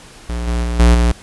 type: tone with level steps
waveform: square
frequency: 59 Hz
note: A#1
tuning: 22 cents sharp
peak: -20 / -16 / -18 / -7 / -11 dBFS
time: 0.29-1.12 s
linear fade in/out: 5 ms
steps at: 0.47 / 0.63 / 0.79 / 0.94 s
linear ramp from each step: 10 ms
effects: pink hiss -40 dBFS RMS until 1.22 s + resampled to 24000 Hz